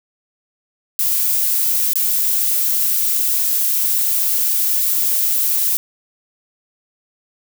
violet noise with dropouts, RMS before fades -17 dBFS, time 0.99-5.77 s, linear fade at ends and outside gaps 0 ms, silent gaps 1.934-1.956 s, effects none

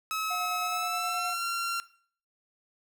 sawtooth tone with pitch glide, 1288 to 1372.5 Hz, E6 to F6, -41 to -31 cents, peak -26 dBFS, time 0.11-1.8 s, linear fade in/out 0 ms, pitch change +110 cents, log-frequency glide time 0.62-1.43 s
triangle tone with tremolo, 719 Hz, F#5, 50 cents flat, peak -32 dBFS, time 0.3-1.34 s, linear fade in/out 10 ms, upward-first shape square, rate 9.5 Hz, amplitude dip 35%
effects noise-tail reverb RT60 0.5 s tail -18 dB re dry

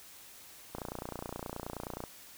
click train, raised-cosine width 1 ms, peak -24 dBFS, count 39, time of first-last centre 0.75-2.038 s, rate 29.5 Hz, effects white hiss -53 dBFS RMS until 2.37 s

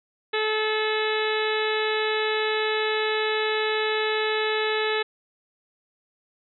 harmonic tone with a mistuned harmonic, 432.6 Hz, A4, 29 cents flat, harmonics 1 / 2 / 3 / 4 / 5 / 6 / 7 / 8 / 9, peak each -25 / -32 / -33 / -30 / -33 / -34 / -37 / -35 / -34 dBFS, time 0.33-5.03 s, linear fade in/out 10 ms, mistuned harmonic 7, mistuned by -19 cents, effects none

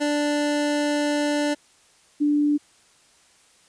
25% pulse / sine tone pair in turn, 293.7 / 293.7 Hz, D4 / D4, 0 / 0 cents, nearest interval unison, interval 0 cents, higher neither, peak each -17 dBFS, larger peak neither, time 0-1.55 / 2.2-2.58 s, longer first, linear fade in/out 20 ms, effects white hiss -57 dBFS RMS until 3.68 s + resampled to 22050 Hz

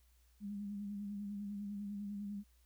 sine tone with vibrato, 203.3 Hz, G#3, 37 cents flat, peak -40 dBFS, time 0.4-2.44 s, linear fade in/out 50 ms, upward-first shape sine, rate 10 Hz, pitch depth 38 cents each way, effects added 60 Hz sine -66 dBFS peak until 2.65 s + white hiss -75 dBFS RMS until 2.65 s

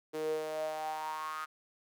sawtooth tone with high-pass filter sweep, 155.56 Hz, D#3, in tune, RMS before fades -37 dBFS, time 0.13-1.46 s, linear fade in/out 20 ms, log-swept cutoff 400 to 1300 Hz, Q 8.6, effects none

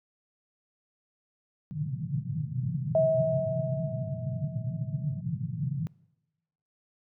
white band-pass noise, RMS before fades -32 dBFS, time 1.71-5.87 s, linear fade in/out 0 ms, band 120 to 160 Hz, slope 48 dB/octave
sine tone with exponential decay, 643 Hz, E5, 43 cents flat, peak -19 dBFS, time 2.95-5.21 s, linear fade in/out 2 ms, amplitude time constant 490 ms
effects noise-tail reverb RT60 1.0 s tail -24 dB re dry

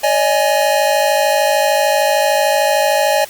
square chord, C# suspended second, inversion none, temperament equal with one note detuned, 569 / 622.3 / 830.6 Hz, C#5 / D#5 / G#5, +45 / 0 / 0 cents, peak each -17 dBFS, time 0.03-3.25 s, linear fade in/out 10 ms, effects white hiss -36 dBFS RMS until 3.29 s + Opus 48 kbps

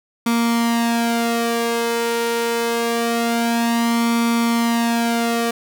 sawtooth tone with flanger, 233.1 Hz, A#3, in tune, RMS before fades -19 dBFS, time 0.26-5.51 s, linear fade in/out 5 ms, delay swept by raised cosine 0.87 to 2.07 ms, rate 0.25 Hz, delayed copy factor +0.7, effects none

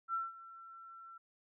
sine tone with ADSR envelope, 1347 Hz, E6, 37 cents sharp, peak -32 dBFS, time 0.08-1.18 s, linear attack 59 ms, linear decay 180 ms, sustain -18 dB, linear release 7 ms, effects none

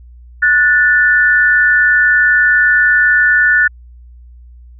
sine tone pair together, 1466 / 1765.3 Hz, F#6 / A6, -16 / +5 cents, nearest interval minor third, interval 321 cents, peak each -10 dBFS, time 0.42-3.68 s, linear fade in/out 10 ms, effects added 60 Hz sine -35 dBFS peak until 4.79 s

